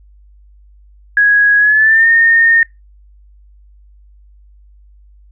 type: tone with pitch glide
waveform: sine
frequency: 1661.2 to 1832.6 Hz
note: G#6 to A#6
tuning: 0 to -30 cents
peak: -6 dBFS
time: 1.17-2.63 s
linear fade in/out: 2 ms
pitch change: +170 cents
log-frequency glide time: 1.58-2.08 s
effects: noise-tail reverb RT60 0.2 s tail -24 dB re dry + added 50 Hz sine -41 dBFS peak until 5.31 s